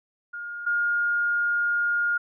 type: tone pair in turn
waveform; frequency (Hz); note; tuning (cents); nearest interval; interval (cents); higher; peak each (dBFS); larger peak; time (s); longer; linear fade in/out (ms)
sine; 1420 / 1420; F6 / F6; +28 / +28; unison; 0; neither; -32 / -21; second; 0.33-0.66 / 0.66-2.18; second; 10
effects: none